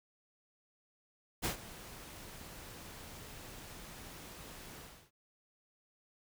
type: noise with ADSR envelope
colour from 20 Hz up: pink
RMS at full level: -33 dBFS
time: 1.42-5.11 s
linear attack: 30 ms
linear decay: 110 ms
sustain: -17 dB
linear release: 330 ms
effects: none

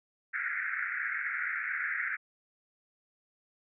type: band-pass noise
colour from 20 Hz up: pink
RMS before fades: -34 dBFS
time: 0.33-2.17 s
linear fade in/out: 20 ms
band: 1400 to 2200 Hz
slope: 96 dB/octave
effects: none

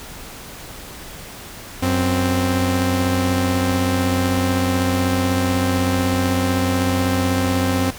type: tone pair together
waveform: sawtooth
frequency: 92.5 / 261.5 Hz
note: F#2 / C4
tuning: 0 / -1 cents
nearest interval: octave + tritone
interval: 1799 cents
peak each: -16 / -15 dBFS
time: 1.82-7.91 s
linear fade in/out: 10 ms
effects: pink hiss -36 dBFS RMS until 7.98 s

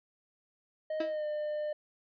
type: tone with pitch glide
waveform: triangle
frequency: 622.3 to 601.8 Hz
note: D#5 to D5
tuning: 0 to +42 cents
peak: -30 dBFS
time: 0.9-1.73 s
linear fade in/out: 5 ms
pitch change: -58 cents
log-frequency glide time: 1.08-1.26 s
type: tone with exponential decay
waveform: 30% pulse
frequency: 325.1 Hz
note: E4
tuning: 24 cents flat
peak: -28 dBFS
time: 1-1.17 s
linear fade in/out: 5 ms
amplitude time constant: 36 ms
effects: resampled to 11025 Hz

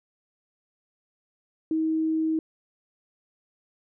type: tone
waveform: sine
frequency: 318.1 Hz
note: D#4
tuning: 38 cents sharp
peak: -22 dBFS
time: 1.71-2.39 s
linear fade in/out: 2 ms
effects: none

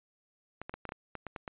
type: clicks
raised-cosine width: 0.5 ms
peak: -24 dBFS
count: 10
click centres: 0.616 / 0.695 / 0.74 / 0.853 / 0.891 / 0.921 / 1.153 / 1.267 / 1.362 / 1.478 s
effects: resampled to 8000 Hz

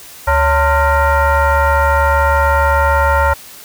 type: tone with frequency modulation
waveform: sine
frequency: 415.3 Hz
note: G#4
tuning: in tune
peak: -9 dBFS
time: 0.27-3.34 s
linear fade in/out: 10 ms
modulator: 488 Hz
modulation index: 2.4
effects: white hiss -36 dBFS RMS until 3.64 s

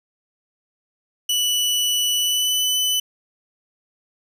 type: tone with pitch glide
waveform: sawtooth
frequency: 2960 to 3001 Hz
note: F#7 to F#7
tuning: 0 to +24 cents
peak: -15 dBFS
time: 1.29-3 s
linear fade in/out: 5 ms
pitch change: +24 cents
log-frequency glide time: 2.15-2.58 s
effects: none

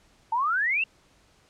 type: exponential sweep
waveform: sine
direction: up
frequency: 876 to 2794 Hz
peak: -22 dBFS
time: 0.32-0.84 s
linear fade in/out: 5 ms
effects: pink hiss -61 dBFS RMS until 1.49 s + low-pass 8000 Hz 12 dB/octave

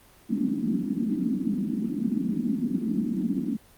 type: band-pass noise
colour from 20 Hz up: pink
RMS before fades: -27 dBFS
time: 0.29-3.57 s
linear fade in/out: 10 ms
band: 190 to 290 Hz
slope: 48 dB/octave
effects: pink hiss -55 dBFS RMS until 3.77 s + Opus 32 kbps

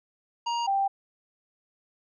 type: tone pair in turn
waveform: square / sine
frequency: 942 / 786.4 Hz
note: A#5 / G5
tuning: +18 / +5 cents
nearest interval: minor third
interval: 313 cents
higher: first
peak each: -27 / -22 dBFS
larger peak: second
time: 0.46-0.67 / 0.67-0.88 s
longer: neither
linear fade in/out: 10 ms
effects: resampled to 16000 Hz

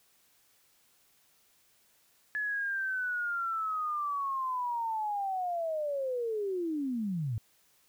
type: linear sweep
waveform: sine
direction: down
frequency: 1715 to 102.9 Hz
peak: -30 dBFS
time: 2.35-7.38 s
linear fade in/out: 0 ms
effects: white hiss -67 dBFS RMS until 7.88 s

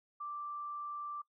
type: tone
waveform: sine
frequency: 1174.7 Hz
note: D6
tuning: in tune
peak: -39 dBFS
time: 0.2-1.22 s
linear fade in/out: 10 ms
effects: noise-tail reverb RT60 0.1 s tail -20 dB re dry

